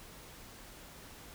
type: silence
effects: pink hiss -52 dBFS RMS until 1.34 s